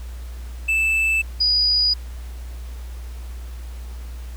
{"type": "tone pair in turn", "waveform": ["triangle", "sine"], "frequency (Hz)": [2637, 4917], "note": ["E7", "D#8"], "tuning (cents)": [0, -21], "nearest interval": "major seventh", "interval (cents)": 1079, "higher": "second", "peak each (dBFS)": -15, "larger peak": "neither", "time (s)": [[0.68, 1.22], [1.4, 1.94]], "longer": "neither", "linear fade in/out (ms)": 10, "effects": ["added 60 Hz sine -30 dBFS peak until 4.36 s", "pink hiss -47 dBFS RMS until 4.36 s"]}